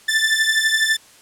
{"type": "beating tone pair", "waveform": "sawtooth", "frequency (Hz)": [1760, 1772], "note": ["A6", "A6"], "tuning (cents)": [0, 12], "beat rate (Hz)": 12, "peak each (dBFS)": -15, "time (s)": [0.08, 0.97], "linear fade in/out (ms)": 10, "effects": ["white hiss -48 dBFS RMS until 1.21 s", "low-pass 10000 Hz 12 dB/octave"]}